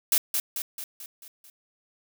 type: noise with echo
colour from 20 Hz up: blue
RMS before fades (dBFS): -21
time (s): 0.12-0.18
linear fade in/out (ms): 2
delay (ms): 220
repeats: 6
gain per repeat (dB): -5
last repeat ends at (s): 1.5
effects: none